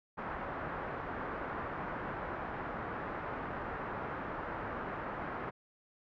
white low-pass noise, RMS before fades -40 dBFS, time 0.17-5.51 s, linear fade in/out 20 ms, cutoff 1500 Hz, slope 24 dB/octave, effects none

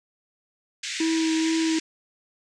pink band-pass noise, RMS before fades -32 dBFS, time 0.83-1.8 s, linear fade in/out 5 ms, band 1700 to 7800 Hz, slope 48 dB/octave
triangle tone with vibrato, 322 Hz, E4, 41 cents flat, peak -19 dBFS, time 1-1.79 s, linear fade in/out 5 ms, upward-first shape sine, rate 2.2 Hz, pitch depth 13 cents each way
effects none

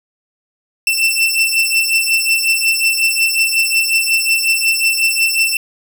sawtooth beating tone pair, 2676 / 2681.5 Hz, E7 / E7, +25 / +29 cents, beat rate 5.5 Hz, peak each -12 dBFS, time 0.87-5.57 s, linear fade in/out 2 ms, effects none

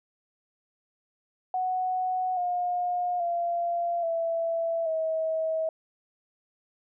sine tone with pitch steps, 740 / 714 / 688.9 / 664.6 / 641.2 Hz, F#5 / F5 / F5 / E5 / E5, 0 / +38 / -24 / +14 / -48 cents, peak -25 dBFS, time 1.54-5.69 s, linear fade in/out 2 ms, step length 830 ms, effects none

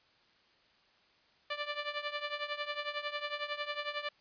10% pulse tone with tremolo, 588 Hz, D5, 2 cents sharp, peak -24 dBFS, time 1.5-4.09 s, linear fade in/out 5 ms, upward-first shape triangle, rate 11 Hz, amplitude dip 85%, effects white hiss -67 dBFS RMS until 4.2 s + resampled to 11025 Hz

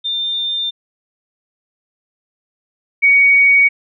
sine tone pair in turn, 3602 / 2244 Hz, A7 / C#7, +40 / +21 cents, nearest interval minor sixth, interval 819 cents, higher first, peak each -17 / -7 dBFS, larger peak second, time 0.04-0.71 / 3.02-3.69 s, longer neither, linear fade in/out 20 ms, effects none

